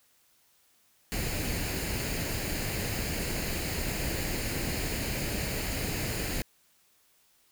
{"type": "noise with comb filter", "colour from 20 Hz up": "pink", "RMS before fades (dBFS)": -32, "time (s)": [1.12, 6.42], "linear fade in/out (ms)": 0, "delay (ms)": 0.43, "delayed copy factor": 0.55, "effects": ["white hiss -66 dBFS RMS until 7.51 s"]}